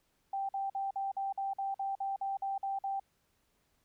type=tone bursts; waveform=sine; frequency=784 Hz; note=G5; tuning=in tune; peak=-32 dBFS; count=13; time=0.33-2.998 s; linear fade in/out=5 ms; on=160 ms; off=49 ms; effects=pink hiss -75 dBFS RMS until 3.84 s